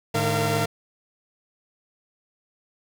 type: tone cluster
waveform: sawtooth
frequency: 106.4 / 150.8 / 459.8 / 684 Hz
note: G#2 / D3 / A#4 / F5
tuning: +42 / +46 / -24 / -36 cents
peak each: -23 dBFS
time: 0.14-0.66 s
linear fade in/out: 10 ms
effects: none